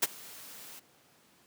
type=noise with ADSR envelope; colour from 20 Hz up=white; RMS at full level=-24 dBFS; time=0.02-0.8 s; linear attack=11 ms; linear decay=31 ms; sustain=-24 dB; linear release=14 ms; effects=pink hiss -63 dBFS RMS until 1.46 s + high-pass 150 Hz 12 dB/octave